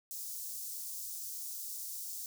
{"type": "high-pass noise", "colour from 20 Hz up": "white", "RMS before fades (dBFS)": -42, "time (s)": [0.11, 2.26], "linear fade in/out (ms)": 0, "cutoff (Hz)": 5400, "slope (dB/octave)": 24, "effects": []}